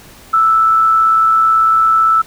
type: tone with amplitude modulation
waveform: sine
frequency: 1318.5 Hz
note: E6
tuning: in tune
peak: -6 dBFS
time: 0.33-2.22 s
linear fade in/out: 10 ms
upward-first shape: sine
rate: 118 Hz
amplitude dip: 35%
effects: pink hiss -40 dBFS RMS until 2.26 s